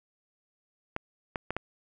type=clicks; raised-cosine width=0.5 ms; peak=-16 dBFS; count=4; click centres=0.964 / 1.358 / 1.506 / 1.566 s; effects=none